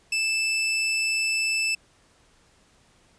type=tone; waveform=sawtooth; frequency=2637 Hz; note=E7; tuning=in tune; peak=-19 dBFS; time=0.12-1.75 s; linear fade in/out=5 ms; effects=pink hiss -60 dBFS RMS until 3.18 s + resampled to 22050 Hz